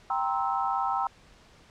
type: chord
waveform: sine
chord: C dominant seventh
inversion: second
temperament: just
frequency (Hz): 784.9 / 941.9 / 1046.5 / 1308.1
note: G5 / Bb5 / C6 / E6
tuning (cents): +2 / +18 / 0 / -14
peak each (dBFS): -29 / -31 / -33 / -31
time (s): 0.1-1.07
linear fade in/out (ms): 2
effects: pink hiss -56 dBFS RMS until 1.7 s + low-pass 6000 Hz 12 dB/octave